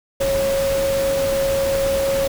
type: tone in noise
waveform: sine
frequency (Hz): 547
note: C#5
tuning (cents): -23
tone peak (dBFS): -17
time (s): 0.2-2.28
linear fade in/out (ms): 10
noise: pink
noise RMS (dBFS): -27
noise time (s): 0.2-2.28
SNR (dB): +7
effects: none